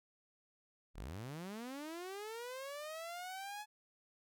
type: linear sweep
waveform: sawtooth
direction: up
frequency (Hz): 30.06 to 853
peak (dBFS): -40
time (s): 0.94-3.66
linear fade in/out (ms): 50
effects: none